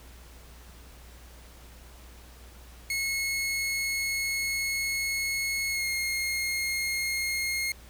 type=tone with pitch glide; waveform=sawtooth; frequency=2178 to 2143 Hz; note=C#7 to C7; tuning=-31 to +41 cents; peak=-24 dBFS; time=2.9-7.72 s; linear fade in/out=2 ms; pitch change=-28 cents; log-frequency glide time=5.7-5.87 s; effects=added 60 Hz sine -48 dBFS peak until 7.89 s + pink hiss -53 dBFS RMS until 7.89 s

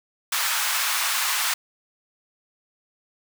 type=high-pass noise; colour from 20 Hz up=pink; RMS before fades=-24 dBFS; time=0.32-1.54 s; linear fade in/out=5 ms; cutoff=1000 Hz; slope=24 dB/octave; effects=none

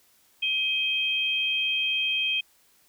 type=tone pair together; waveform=sine; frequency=2529 / 3186 Hz; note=D#7 / G7; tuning=+28 / +27 cents; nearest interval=major third; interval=399 cents; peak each=-26 dBFS; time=0.42-2.41 s; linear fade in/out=10 ms; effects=white hiss -62 dBFS RMS until 2.88 s

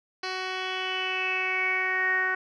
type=tone with low-pass filter sweep; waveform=10% pulse; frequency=373.3 Hz; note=F#4; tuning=15 cents sharp; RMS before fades=-28 dBFS; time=0.23-2.35 s; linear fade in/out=5 ms; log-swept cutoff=4100 to 1700 Hz; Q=8.1; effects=none

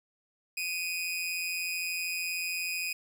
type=tone with amplitude modulation; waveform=sawtooth; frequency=2489 Hz; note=D#7; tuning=in tune; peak=-25 dBFS; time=0.57-2.93 s; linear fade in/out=5 ms; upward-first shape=sine; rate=173 Hz; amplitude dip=65%; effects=none

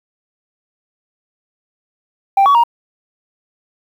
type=tone with pitch steps; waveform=sine; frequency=787 / 1127 / 940 Hz; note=G5 / C#6 / A#5; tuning=+7 / +28 / +14 cents; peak=-5 dBFS; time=2.37-2.637 s; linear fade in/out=5 ms; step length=89 ms; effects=tanh soft clip ceiling -6 dBFS + 7-bit

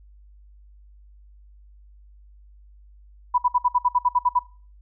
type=tone bursts; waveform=sine; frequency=985 Hz; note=B5; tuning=5 cents flat; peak=-15 dBFS; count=11; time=3.34-4.392 s; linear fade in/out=10 ms; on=42 ms; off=59 ms; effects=noise-tail reverb RT60 0.4 s tail -22 dB re dry + added 50 Hz sine -47 dBFS peak until 4.81 s

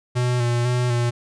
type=tone with vibrato; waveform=square; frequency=121.7 Hz; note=B2; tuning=25 cents flat; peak=-19 dBFS; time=0.15-1.11 s; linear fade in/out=20 ms; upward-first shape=square; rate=2 Hz; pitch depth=27 cents each way; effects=resampled to 22050 Hz

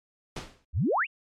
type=noise with exponential decay; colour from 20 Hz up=pink; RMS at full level=-32 dBFS; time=0.36-0.65 s; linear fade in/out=5 ms; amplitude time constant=62 ms
type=exponential sweep; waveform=sine; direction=up; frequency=58.27 to 3009 Hz; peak=-22 dBFS; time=0.73-1.07 s; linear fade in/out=50 ms
effects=low-pass 6000 Hz 12 dB/octave + MP3 96 kbps

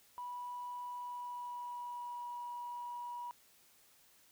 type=tone with pitch glide; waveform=sine; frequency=980 to 965.9 Hz; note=B5 to B5; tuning=-14 to -39 cents; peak=-40 dBFS; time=0.18-3.31 s; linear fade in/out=0 ms; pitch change=-25 cents; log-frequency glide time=0.9-2.29 s; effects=tanh soft clip ceiling -36 dBFS + white hiss -66 dBFS RMS until 4.31 s

